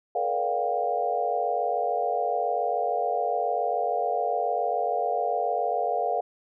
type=tone cluster; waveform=sine; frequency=434.1 / 481.1 / 575 / 710 / 789 Hz; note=A4 / B4 / D5 / F5 / G5; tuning=-23 / -45 / -37 / +28 / +11 cents; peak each=-33 / -31 / -32 / -26 / -32 dBFS; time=0.15-6.21 s; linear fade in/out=5 ms; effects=none